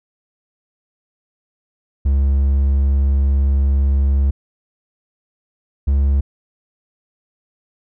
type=tone pair in turn; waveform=triangle; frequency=68.8 / 69.24 Hz; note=C#2 / C#2; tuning=-12 / -1 cents; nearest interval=unison; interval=11 cents; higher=second; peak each=-10 / -10 dBFS; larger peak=neither; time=2.05-4.31 / 5.87-6.21 s; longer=first; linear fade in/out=10 ms; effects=none